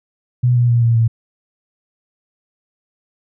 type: tone with pitch steps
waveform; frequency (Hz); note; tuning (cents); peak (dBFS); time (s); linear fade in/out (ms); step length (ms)
sine; 123.47 / 121.07 / 118.71 / 116.41 / 114.14; B2 / B2 / A#2 / A#2 / A#2; 0 / -34 / +32 / -2 / -36; -10; 0.43-1.08; 10; 130
effects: none